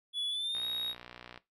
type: tone with pitch glide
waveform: triangle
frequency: 3414 to 3766 Hz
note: G#7 to A#7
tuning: +47 to +17 cents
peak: -31 dBFS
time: 0.13-0.95 s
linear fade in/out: 50 ms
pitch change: +170 cents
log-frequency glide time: 0.29-0.65 s
type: click train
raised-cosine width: 0.3 ms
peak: -30 dBFS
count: 51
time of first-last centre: 0.55-1.376 s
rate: 60.5 Hz
effects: noise-tail reverb RT60 0.2 s tail -18 dB re dry